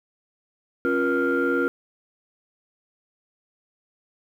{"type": "tone cluster", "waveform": "sine", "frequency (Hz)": [272.6, 350.8, 476.9, 1397], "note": ["C#4", "F4", "A#4", "F6"], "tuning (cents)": [-29, 8, 39, 0], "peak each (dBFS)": -24, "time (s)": [0.85, 1.68], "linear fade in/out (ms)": 0, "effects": ["tanh soft clip ceiling -14 dBFS", "9-bit"]}